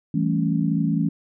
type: chord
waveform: sine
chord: A dominant seventh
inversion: second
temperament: equal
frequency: 164.81 / 196 / 220 / 277.2 Hz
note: E3 / G3 / A3 / C#4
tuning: 0 / 0 / 0 / 0 cents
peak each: -22 / -27 / -25 / -25 dBFS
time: 0.14-1.09 s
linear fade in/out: 5 ms
effects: none